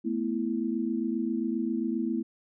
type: chord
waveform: sine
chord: A suspended second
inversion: none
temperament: just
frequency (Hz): 220 / 247.5 / 330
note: A3 / B3 / E4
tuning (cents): 0 / +4 / +2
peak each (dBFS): -31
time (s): 0.04-2.23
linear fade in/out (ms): 20
effects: none